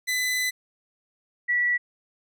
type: tone pair in turn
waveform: sawtooth / sine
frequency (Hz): 2006 / 1947.8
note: B6 / B6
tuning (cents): +26 / -24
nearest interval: minor second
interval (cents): 50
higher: first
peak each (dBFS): -20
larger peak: neither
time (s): 0.07-0.51 / 1.48-1.78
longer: first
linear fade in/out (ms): 20
effects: none